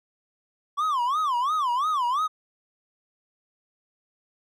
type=tone with vibrato; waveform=triangle; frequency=1101 Hz; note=C#6; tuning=12 cents flat; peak=-20 dBFS; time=0.77-2.28 s; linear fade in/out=20 ms; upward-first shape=sine; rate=2.9 Hz; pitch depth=250 cents each way; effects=none